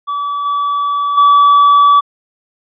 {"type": "tone with level steps", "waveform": "triangle", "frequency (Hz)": 1148, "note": "D6", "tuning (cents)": -40, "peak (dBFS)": [-14, -11, -3], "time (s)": [0.07, 2.01], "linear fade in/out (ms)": 20, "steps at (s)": [0.45, 1.17], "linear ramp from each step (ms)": 10, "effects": ["resampled to 11025 Hz"]}